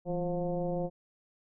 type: tone with frequency modulation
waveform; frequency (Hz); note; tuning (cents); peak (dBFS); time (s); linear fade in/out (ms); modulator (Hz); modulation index
sine; 349.2; F4; 0; -29; 0.05-0.9; 50; 181; 1.7
effects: none